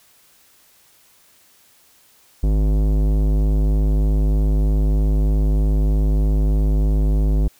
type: tone with tanh clipping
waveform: sine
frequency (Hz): 51.6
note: G#1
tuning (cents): -10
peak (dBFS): -16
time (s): 2.43-7.48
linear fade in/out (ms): 5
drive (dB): 17
effects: white hiss -54 dBFS RMS until 7.59 s